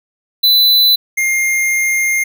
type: tone pair in turn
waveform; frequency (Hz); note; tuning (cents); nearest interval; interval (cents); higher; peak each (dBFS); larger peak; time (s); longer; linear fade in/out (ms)
square; 4000 / 2119; B7 / C7; +21 / +21; major seventh; 1100; first; -8 / -13; first; 0.43-0.96 / 1.17-2.24; second; 10
effects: none